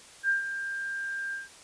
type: tone with ADSR envelope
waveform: sine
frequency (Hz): 1593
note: G6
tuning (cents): +27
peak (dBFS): -21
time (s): 0.23-1.49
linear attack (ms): 60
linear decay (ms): 130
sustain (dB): -10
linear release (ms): 160
effects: white hiss -51 dBFS RMS until 1.63 s + resampled to 22050 Hz